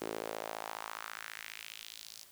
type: tone with high-pass filter sweep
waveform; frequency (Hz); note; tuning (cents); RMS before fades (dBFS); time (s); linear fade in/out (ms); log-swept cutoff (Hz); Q
sawtooth; 54.7; A1; -9; -44; 0.01-2.24; 10; 360 to 5200; 2.1
effects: white hiss -59 dBFS RMS until 2.31 s